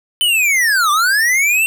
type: linear two-way sweep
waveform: square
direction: down then up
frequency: 3054 to 1151 to 2738 Hz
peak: -12 dBFS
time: 0.21-1.66 s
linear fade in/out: 0 ms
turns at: 0.91 s
effects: none